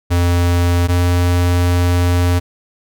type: tone pair in turn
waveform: square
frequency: 87.31 / 88.22 Hz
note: F2 / F2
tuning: 0 / +18 cents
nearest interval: unison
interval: 18 cents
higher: second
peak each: -12 dBFS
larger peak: neither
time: 0.1-0.88 / 0.88-2.4 s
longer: second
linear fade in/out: 20 ms
effects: none